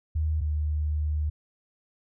sine tone pair in turn, 77.78 / 75.7 Hz, D#2 / D#2, 0 / -47 cents, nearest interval unison, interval 47 cents, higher first, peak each -23 / -24 dBFS, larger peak first, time 0.15-0.41 / 0.41-1.3 s, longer second, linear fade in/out 10 ms, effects none

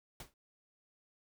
pink noise with exponential decay, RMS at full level -43 dBFS, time 0.2-0.34 s, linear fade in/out 2 ms, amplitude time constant 29 ms, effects none

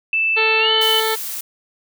sine tone with pitch glide, 2642 to 3035 Hz, E7 to F#7, +3 to +43 cents, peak -15 dBFS, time 0.13-1 s, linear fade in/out 2 ms, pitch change +240 cents, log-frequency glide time 0.59-0.71 s
harmonic tone, 441.4 Hz, A4, 5 cents sharp, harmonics 1 / 2 / 3 / 4 / 5 / 7 / 8 / 9 / 10, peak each -21 / -24 / -26 / -27 / -28 / -29 / -30 / -31 / -31 dBFS, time 0.36-1.16 s, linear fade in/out 20 ms
blue noise, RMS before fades -27 dBFS, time 0.81-1.41 s, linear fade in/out 5 ms
effects none

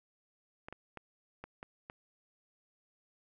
clicks, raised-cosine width 0.5 ms, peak -29 dBFS, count 6, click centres 0.685 / 0.726 / 0.973 / 1.44 / 1.629 / 1.899 s, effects none

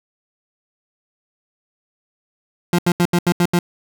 30% pulse tone bursts, 174.61 Hz, F3, in tune, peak -10 dBFS, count 7, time 2.73-3.59 s, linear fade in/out 2 ms, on 56 ms, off 78 ms, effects none

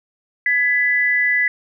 sine tone pair together, 1688.1 / 1992 Hz, G#6 / B6, +28 / +14 cents, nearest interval minor third, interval 286 cents, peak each -21 / -15 dBFS, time 0.46-1.48 s, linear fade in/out 2 ms, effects none

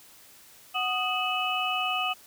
sine tone cluster, 741 / 1241 / 2580 / 2960 Hz, F#5 / D#6 / E7 / F#7, +2 / -5 / -38 / 0 cents, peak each -31 dBFS, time 0.74-2.14 s, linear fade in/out 20 ms, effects white hiss -53 dBFS RMS until 2.26 s

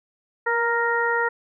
harmonic tone with a mistuned harmonic, 466.2 Hz, A#4, in tune, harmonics 1 / 2 / 3 / 4, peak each -25 / -25 / -25 / -25 dBFS, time 0.46-1.29 s, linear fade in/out 10 ms, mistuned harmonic 1, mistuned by +18 cents, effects none

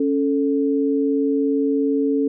sine tone pair together, 277.2 / 440 Hz, C#4 / A4, 0 / 0 cents, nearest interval minor sixth, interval 800 cents, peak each -18 / -21 dBFS, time 0-2.28 s, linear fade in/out 5 ms, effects none

